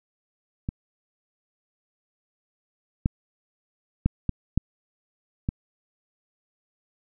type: clicks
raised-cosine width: 5 ms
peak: -15 / -8 / -7 / -11 / -7 / -12 dBFS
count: 6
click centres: 0.689 / 3.059 / 4.06 / 4.293 / 4.576 / 5.489 s
effects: none